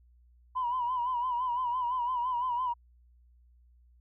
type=tone with vibrato; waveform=sine; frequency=987.8 Hz; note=B5; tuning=in tune; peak=-27 dBFS; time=0.55-2.74 s; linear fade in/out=20 ms; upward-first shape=sine; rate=5.9 Hz; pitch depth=74 cents each way; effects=tanh soft clip ceiling -23 dBFS + added 60 Hz sine -58 dBFS peak until 4 s